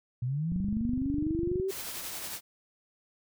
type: linear sweep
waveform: sine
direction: up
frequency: 117.9 to 392 Hz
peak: -28 dBFS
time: 0.22-1.71 s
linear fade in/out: 5 ms
type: click train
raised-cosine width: 5 ms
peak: -23 dBFS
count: 27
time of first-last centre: 0.52-1.599 s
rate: 24.1 Hz
type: noise with tremolo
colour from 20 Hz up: white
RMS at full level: -37 dBFS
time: 1.68-2.41 s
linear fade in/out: 50 ms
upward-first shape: triangle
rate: 11 Hz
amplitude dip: 35%
effects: none